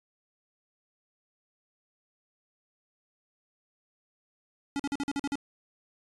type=tone bursts; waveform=square; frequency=281.7 Hz; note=C#4; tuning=28 cents sharp; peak=-29 dBFS; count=8; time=4.76-5.355 s; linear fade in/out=0 ms; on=35 ms; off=45 ms; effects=resampled to 22050 Hz